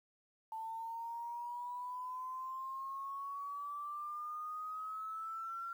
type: exponential sweep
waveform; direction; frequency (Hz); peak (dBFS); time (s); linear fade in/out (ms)
sine; up; 885 to 1371; -40; 0.52-5.73; 2
effects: 11-bit

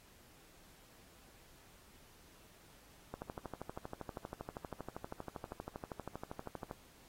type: click train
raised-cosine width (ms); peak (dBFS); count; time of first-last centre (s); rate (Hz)
1; -28; 46; 3.14-6.711; 12.6
effects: pink hiss -63 dBFS RMS until 7.08 s + AAC 48 kbps

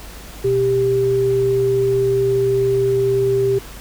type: tone pair together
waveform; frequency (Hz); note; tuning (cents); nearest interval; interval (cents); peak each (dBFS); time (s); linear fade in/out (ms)
sine; 123.47 / 394; B2 / G4; 0 / +9; octave + minor sixth; 2009; -23 / -14; 0.44-3.59; 10
effects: added 50 Hz sine -38 dBFS peak until 3.8 s + pink hiss -38 dBFS RMS until 3.8 s

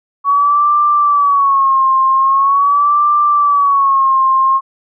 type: tone with vibrato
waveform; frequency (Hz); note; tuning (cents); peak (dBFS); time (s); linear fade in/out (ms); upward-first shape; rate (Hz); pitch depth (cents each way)
sine; 1119; C#6; +16; -8; 0.24-4.61; 50; sine; 0.43; 94
effects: none

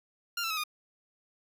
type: tone with pitch steps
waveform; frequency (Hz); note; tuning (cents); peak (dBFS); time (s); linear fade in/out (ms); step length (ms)
15% pulse; 1396.9 / 1336.9 / 1279.5 / 1224.5; F6 / E6 / D#6 / D#6; 0 / +24 / +48 / -28; -24; 0.37-0.638; 5; 67
effects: none

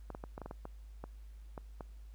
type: clicks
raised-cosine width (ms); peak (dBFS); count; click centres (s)
1; -29; 11; 0.103 / 0.149 / 0.239 / 0.379 / 0.417 / 0.46 / 0.511 / 0.654 / 1.04 / 1.578 / 1.808
effects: added 52 Hz sine -48 dBFS peak until 2.14 s + pink hiss -71 dBFS RMS until 2.14 s

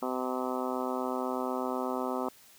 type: harmonic tone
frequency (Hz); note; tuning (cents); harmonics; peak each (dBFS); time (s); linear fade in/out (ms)
128.1; C3; -36; 2 / 3 / 4 / 5 / 6 / 7 / 8 / 9 / 10; -35 / -37 / -38 / -39 / -40 / -40 / -41 / -42 / -42; 0.02-2.29; 5
effects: white hiss -57 dBFS RMS until 2.58 s

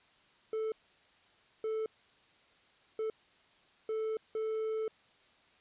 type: tone bursts at uneven times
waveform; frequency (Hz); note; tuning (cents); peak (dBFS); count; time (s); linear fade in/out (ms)
triangle; 439; A4; -4; -30; 5; 0.53-0.72 / 1.64-1.86 / 2.99-3.1 / 3.89-4.17 / 4.35-4.88; 2
effects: white hiss -65 dBFS RMS until 5.6 s + resampled to 8000 Hz

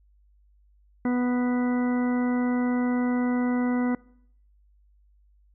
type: harmonic tone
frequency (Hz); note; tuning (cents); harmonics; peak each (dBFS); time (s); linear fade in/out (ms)
246.9; B3; 0; 1 / 2 / 3 / 4 / 5 / 6 / 8; -22 / -33 / -37 / -39 / -42 / -41 / -41; 1.05-3.95; 2
effects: noise-tail reverb RT60 0.7 s tail -23 dB re dry + added 50 Hz sine -57 dBFS peak until 5.54 s

